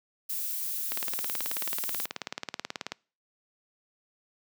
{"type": "noise", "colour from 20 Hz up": "violet", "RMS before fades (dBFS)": -33, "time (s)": [0.29, 2.06], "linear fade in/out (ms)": 10}
{"type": "click train", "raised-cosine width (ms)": 0.2, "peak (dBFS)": -15, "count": 38, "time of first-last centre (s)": [0.92, 2.92], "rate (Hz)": 18.5}
{"effects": ["noise-tail reverb RT60 0.4 s tail -25 dB re dry", "high-pass 150 Hz 12 dB/octave"]}